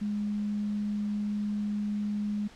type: tone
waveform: sine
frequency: 207.7 Hz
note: G#3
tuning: in tune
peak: -28 dBFS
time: 0.01-2.48 s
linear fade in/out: 10 ms
effects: pink hiss -53 dBFS RMS until 2.55 s + low-pass 6000 Hz 12 dB/octave